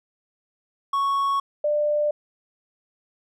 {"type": "tone pair in turn", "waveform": ["triangle", "sine"], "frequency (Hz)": [1108.7, 594.7], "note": ["C#6", "D5"], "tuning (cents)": [0, 22], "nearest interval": "major seventh", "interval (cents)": 1078, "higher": "first", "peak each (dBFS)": [-18, -19], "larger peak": "first", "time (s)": [[0.93, 1.4], [1.64, 2.11]], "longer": "neither", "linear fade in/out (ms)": 5, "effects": []}